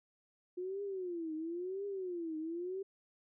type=tone with vibrato; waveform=sine; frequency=354.9 Hz; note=F4; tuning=28 cents sharp; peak=-37 dBFS; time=0.57-2.83 s; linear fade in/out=10 ms; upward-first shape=triangle; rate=0.97 Hz; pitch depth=240 cents each way; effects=none